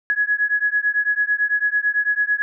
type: beating tone pair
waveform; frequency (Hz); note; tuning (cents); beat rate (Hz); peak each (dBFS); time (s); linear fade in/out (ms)
sine; 1675 / 1684; G#6 / G#6; +14 / +24; 9; -20; 0.1-2.42; 0
effects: none